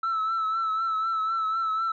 sine tone with vibrato, 1318.5 Hz, E6, in tune, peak -22 dBFS, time 0.03-1.92 s, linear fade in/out 5 ms, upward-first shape triangle, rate 4 Hz, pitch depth 47 cents each way, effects tanh soft clip ceiling -22 dBFS

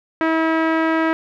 sawtooth tone with low-pass filter, 322.7 Hz, E4, 37 cents flat, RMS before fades -18 dBFS, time 0.21-1.13 s, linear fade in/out 0 ms, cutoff 1800 Hz, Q 1.9, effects none

